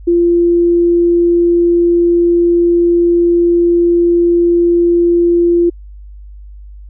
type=tone; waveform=sine; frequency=344.4 Hz; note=F4; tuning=24 cents flat; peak=-7 dBFS; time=0.07-5.7 s; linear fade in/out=10 ms; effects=added 50 Hz sine -30 dBFS peak until 6.89 s